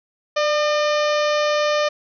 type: harmonic tone with a mistuned harmonic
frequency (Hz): 604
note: D5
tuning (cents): +48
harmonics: 1 / 2 / 3 / 4 / 5 / 6 / 7 / 8 / 9 / 10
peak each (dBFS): -18 / -24 / -28 / -30 / -32 / -34 / -35 / -36 / -37 / -38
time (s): 0.36-1.89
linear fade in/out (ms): 10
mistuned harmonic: 1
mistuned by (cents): -27
effects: none